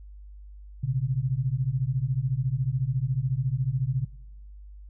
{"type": "beating tone pair", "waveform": "sine", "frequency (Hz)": [123.47, 137.47], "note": ["B2", "C#3"], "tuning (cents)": [0, -14], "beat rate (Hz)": 14, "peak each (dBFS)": [-27, -26], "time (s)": [0.83, 4.05], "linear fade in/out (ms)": 10, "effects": ["noise-tail reverb RT60 1.0 s tail -23 dB re dry", "added 50 Hz sine -42 dBFS peak until 4.89 s"]}